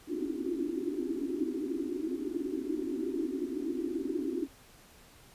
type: band-pass noise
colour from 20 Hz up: pink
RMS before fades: -34 dBFS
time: 0.07-4.48 s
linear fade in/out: 50 ms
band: 260 to 380 Hz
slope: 96 dB/octave
effects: pink hiss -57 dBFS RMS until 5.34 s + resampled to 32000 Hz